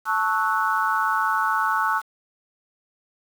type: chord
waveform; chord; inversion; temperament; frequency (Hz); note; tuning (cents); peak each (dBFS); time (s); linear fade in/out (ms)
sine; F# minor seventh; first; equal with one note detuned; 880 / 1108.7 / 1303.4 / 1480; A5 / C#6 / E6 / F#6; 0 / 0 / -20 / 0; -25; 0.05-2.02; 50
effects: 7-bit